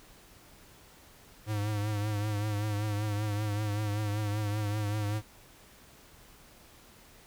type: tone with vibrato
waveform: square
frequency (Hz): 104.8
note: G#2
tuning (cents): +16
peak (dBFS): -30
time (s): 1.46-5.22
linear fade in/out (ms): 50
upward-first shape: triangle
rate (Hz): 5.2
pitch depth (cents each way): 59
effects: pink hiss -56 dBFS RMS until 7.26 s